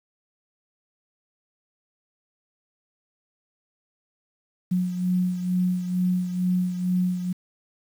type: beating tone pair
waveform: sine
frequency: 181 / 183.2 Hz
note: F#3 / F#3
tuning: -38 / -17 cents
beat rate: 2.2 Hz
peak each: -22 / -29 dBFS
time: 4.71-7.33 s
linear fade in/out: 10 ms
effects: 8-bit